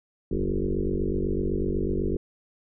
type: tone with frequency modulation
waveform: sine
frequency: 198.7 Hz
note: G3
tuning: 24 cents sharp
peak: -23 dBFS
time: 0.31-2.17 s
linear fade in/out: 5 ms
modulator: 48 Hz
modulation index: 4.7
effects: none